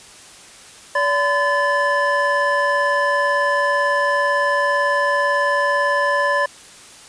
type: tone cluster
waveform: triangle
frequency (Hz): 574 / 1017 / 1740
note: D5 / C6 / A6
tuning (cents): -40 / -50 / -20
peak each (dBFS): -18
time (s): 0.95-6.46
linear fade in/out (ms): 5
effects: white hiss -42 dBFS RMS until 7.08 s + resampled to 22050 Hz